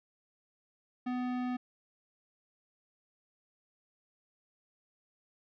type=tone with tanh clipping; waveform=sine; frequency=249.5 Hz; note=B3; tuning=18 cents sharp; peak=-34 dBFS; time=1.06-1.57 s; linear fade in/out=10 ms; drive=18 dB; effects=none